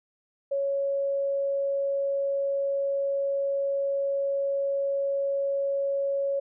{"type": "tone", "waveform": "sine", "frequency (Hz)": 555, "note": "C#5", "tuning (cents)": 2, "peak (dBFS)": -24, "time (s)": [0.51, 6.4], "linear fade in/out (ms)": 10, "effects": []}